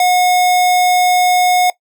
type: tone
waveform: square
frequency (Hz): 725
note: F#5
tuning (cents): -35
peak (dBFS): -10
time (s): 0-1.7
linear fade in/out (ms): 2
effects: noise-tail reverb RT60 0.1 s tail -19 dB re dry